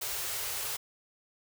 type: band-stop noise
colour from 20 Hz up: white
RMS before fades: -35 dBFS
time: 0.01-0.77 s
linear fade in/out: 10 ms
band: 150 to 340 Hz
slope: 96 dB/octave
effects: none